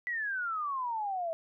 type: exponential sweep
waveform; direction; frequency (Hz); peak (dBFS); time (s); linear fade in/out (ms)
sine; down; 1984 to 642; -31; 0.07-1.33; 0
effects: none